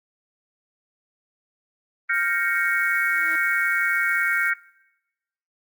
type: chord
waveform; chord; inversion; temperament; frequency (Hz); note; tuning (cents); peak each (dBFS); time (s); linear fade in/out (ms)
sine; G half-diminished seventh; third; equal; 1396.9 / 1568 / 1864.7 / 2217; F6 / G6 / Bb6 / Db7; 0 / 0 / 0 / 0; -25; 2.09-4.54; 10
type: noise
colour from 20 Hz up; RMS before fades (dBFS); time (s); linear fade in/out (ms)
violet; -41; 2.13-4.51; 20
type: tone with exponential growth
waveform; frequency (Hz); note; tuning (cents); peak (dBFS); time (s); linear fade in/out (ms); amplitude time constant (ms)
sawtooth; 321.7; E4; -42; -33; 2.85-3.36; 5; 110
effects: noise-tail reverb RT60 1.0 s tail -23 dB re dry + Opus 24 kbps

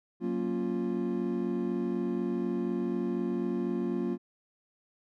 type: chord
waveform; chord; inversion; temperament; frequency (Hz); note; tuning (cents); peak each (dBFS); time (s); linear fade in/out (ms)
triangle; Gb major seventh; none; equal with one note detuned; 185 / 233.1 / 277.2 / 351; Gb3 / Bb3 / Db4 / F4; 0 / 0 / 0 / +9; -33 / -31 / -35 / -31; 0.2-4.18; 50
effects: none

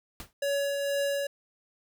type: noise with exponential decay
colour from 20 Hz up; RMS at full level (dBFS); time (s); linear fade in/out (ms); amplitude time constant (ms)
pink; -37; 0.2-0.33; 1; 27
type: tone with tremolo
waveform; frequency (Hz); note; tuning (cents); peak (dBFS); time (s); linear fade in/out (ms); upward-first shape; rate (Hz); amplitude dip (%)
square; 563; C#5; +27; -26; 0.42-1.27; 5; triangle; 2.1; 35
effects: none

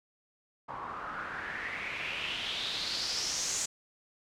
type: noise with low-pass filter sweep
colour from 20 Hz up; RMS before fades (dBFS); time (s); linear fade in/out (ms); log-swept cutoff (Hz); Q
white; -36; 0.68-3.66; 10; 1000 to 7200; 4.3
effects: none

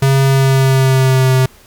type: tone with pitch glide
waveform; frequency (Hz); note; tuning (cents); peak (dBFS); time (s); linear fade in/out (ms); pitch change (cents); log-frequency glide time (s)
square; 135.6 to 130.3; C#3 to C3; -38 to -7; -9; 0.02-1.46; 5; -69; 0.23-1.34
effects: pink hiss -44 dBFS RMS until 1.66 s

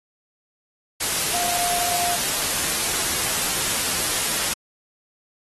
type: tone in noise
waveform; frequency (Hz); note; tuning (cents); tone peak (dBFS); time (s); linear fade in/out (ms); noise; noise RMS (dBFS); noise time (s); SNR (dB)
sine; 703; F5; +11; -26; 1.33-2.16; 10; white; -23; 1-4.54; -6
effects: AAC 32 kbps

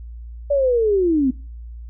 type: linear sweep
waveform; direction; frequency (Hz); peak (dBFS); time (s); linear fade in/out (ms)
sine; down; 582 to 247.6; -14; 0.5-1.31; 10
effects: noise-tail reverb RT60 0.4 s tail -24 dB re dry + added 58 Hz sine -32 dBFS peak until 1.89 s

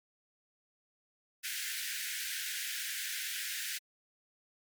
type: high-pass noise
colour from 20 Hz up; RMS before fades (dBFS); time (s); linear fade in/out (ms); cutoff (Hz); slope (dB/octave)
pink; -38; 1.43-3.79; 20; 1500; 96
effects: MP3 96 kbps

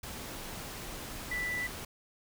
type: tone in noise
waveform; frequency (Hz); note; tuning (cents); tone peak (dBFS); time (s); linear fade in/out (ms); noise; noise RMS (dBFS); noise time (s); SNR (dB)
sine; 1977; B6; +1; -32; 1.31-1.67; 5; pink; -42; 0.03-1.85; +7
effects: none

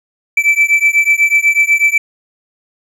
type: beating tone pair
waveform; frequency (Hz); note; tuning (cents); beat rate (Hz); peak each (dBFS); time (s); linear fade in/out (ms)
triangle; 2317 / 2325.1; D7 / D7; -24 / -18; 8.1; -10; 0.37-1.98; 5
effects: none

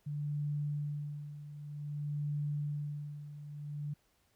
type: tone with tremolo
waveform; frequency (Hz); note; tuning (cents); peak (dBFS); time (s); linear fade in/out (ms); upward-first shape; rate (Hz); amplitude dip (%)
sine; 146.8; D3; 0; -32; 0.06-3.94; 10; sine; 0.53; 75
effects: pink hiss -73 dBFS RMS until 4.35 s

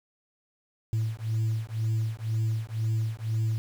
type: beating tone pair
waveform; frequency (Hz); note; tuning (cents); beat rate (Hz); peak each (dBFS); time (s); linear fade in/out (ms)
sine; 110 / 112; A2 / A2; 0 / +31; 2; -27; 0.93-3.58; 0
effects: tanh soft clip ceiling -22 dBFS + 8-bit

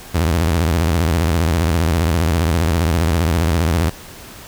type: tone with vibrato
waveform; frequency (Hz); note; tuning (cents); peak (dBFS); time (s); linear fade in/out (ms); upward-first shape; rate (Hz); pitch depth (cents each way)
sawtooth; 82.41; E2; 0; -10; 0.14-3.9; 10; square; 15; 140
effects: pink hiss -37 dBFS RMS until 4.47 s

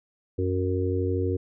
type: harmonic tone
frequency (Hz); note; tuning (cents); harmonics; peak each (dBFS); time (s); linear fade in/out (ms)
92.5; F#2; 0; 1 / 3 / 4 / 5; -26 / -31 / -29 / -30; 0.38-1.37; 10
effects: none

